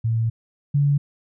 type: tone pair in turn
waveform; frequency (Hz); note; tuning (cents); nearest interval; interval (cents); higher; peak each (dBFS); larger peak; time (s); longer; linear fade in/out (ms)
sine; 113.5 / 143; A#2 / D3; -46 / -46; major third; 400; second; -18 / -15; second; 0.04-0.3 / 0.74-0.98; first; 10
effects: none